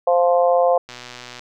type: harmonic tone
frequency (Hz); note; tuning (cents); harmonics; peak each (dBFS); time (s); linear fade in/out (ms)
174.61; F3; 0; 3 / 4 / 5 / 6; -15 / -17 / -26 / -26; 0.07-0.78; 5
type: click train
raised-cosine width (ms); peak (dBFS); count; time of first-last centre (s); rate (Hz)
0.2; -18; 63; 0.89-1.394; 123
effects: none